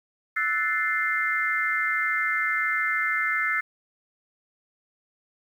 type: chord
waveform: sine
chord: F# half-diminished seventh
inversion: third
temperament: equal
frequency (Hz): 1318.5 / 1480 / 1760 / 2093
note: E6 / F#6 / A6 / C7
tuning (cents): 0 / 0 / 0 / 0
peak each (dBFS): -30 / -31 / -27 / -26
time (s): 0.36-3.61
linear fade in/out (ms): 10
effects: 9-bit